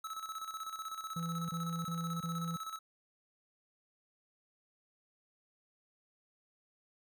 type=tone with tremolo; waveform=square; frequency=1300 Hz; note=E6; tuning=24 cents flat; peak=-39 dBFS; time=0.04-2.79 s; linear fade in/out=5 ms; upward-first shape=square; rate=16 Hz; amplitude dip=60%
type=tone bursts; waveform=triangle; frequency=167.1 Hz; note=E3; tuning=24 cents sharp; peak=-34 dBFS; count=4; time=1.16-2.564 s; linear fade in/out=5 ms; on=330 ms; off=28 ms
effects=none